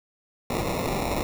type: noise with sample-and-hold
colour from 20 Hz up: white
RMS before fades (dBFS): -27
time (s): 0.5-1.23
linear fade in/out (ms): 2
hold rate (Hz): 1575
effects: none